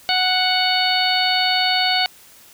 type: harmonic tone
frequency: 740 Hz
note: F#5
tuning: in tune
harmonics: 1 / 2 / 3 / 4 / 5 / 6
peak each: -21 / -25 / -24 / -23 / -25 / -21 dBFS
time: 0.09-2.06 s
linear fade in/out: 0 ms
effects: white hiss -47 dBFS RMS until 2.53 s